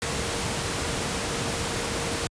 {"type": "tone in noise", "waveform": "sine", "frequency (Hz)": 466, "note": "A#4", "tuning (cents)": -1, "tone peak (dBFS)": -37, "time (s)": [0.02, 2.27], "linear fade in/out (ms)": 0, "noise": "pink", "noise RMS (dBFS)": -28, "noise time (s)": [0.02, 2.27], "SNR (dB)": -12, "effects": ["high-pass 60 Hz 12 dB/octave", "resampled to 22050 Hz"]}